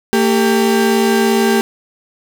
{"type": "tone pair together", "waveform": "35% pulse", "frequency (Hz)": [226.7, 396], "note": ["A#3", "G4"], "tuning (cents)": [-48, 18], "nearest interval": "minor seventh", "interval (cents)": 966, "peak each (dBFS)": -12, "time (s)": [0.13, 1.61], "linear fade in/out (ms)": 0, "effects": []}